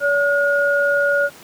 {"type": "tone pair together", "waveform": "sine", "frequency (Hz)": [569.9, 1436], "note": ["C#5", "F6"], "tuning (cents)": [48, 48], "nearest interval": "octave + major third", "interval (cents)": 1600, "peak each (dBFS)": -17, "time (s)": [0, 1.3], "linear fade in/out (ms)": 50, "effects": ["pink hiss -42 dBFS RMS until 1.43 s", "high-pass 150 Hz 12 dB/octave"]}